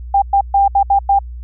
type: tone bursts at uneven times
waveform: sine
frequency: 795 Hz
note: G5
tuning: 24 cents sharp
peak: -8 dBFS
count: 6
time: 0.14-0.22 / 0.33-0.41 / 0.54-0.68 / 0.75-0.83 / 0.9-0.99 / 1.09-1.19 s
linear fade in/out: 5 ms
effects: added 60 Hz sine -26 dBFS peak until 1.43 s